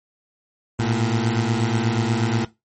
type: beating tone pair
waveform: 20% pulse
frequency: 110 / 118.3 Hz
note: A2 / A#2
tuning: 0 / +26 cents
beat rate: 8.3 Hz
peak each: -17 dBFS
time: 0.79-2.45 s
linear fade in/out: 5 ms
effects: noise-tail reverb RT60 0.2 s tail -17 dB re dry + MP3 32 kbps